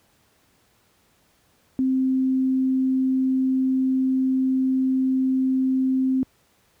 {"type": "tone", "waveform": "sine", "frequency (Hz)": 261.6, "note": "C4", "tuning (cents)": 0, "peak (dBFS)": -18, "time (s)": [1.79, 6.23], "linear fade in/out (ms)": 0, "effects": ["pink hiss -62 dBFS RMS until 6.8 s", "high-pass 60 Hz 12 dB/octave"]}